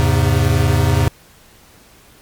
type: chord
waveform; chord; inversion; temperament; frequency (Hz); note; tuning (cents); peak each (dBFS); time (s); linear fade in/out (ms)
square; E augmented; none; equal with one note detuned; 82.41 / 103.83 / 133.64; E2 / G#2 / B#2; 0 / 0 / +37; -17; 0-1.08; 0
effects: pink hiss -47 dBFS RMS until 2.21 s + MP3 96 kbps